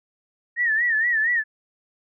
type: tone with vibrato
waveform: sine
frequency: 1836 Hz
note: A#6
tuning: 27 cents flat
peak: -18 dBFS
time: 0.56-1.44 s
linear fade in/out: 50 ms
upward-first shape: sine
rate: 4.3 Hz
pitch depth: 110 cents each way
effects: none